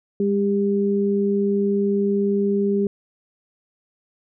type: tone pair together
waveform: sine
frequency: 202 / 399.5 Hz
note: G#3 / G4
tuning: -48 / +33 cents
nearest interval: octave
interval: 1181 cents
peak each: -20 dBFS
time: 0.2-2.87 s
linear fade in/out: 2 ms
effects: none